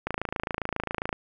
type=click train; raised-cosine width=0.5 ms; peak=-13 dBFS; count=30; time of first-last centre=0.07-1.128 s; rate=27.4 Hz; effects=none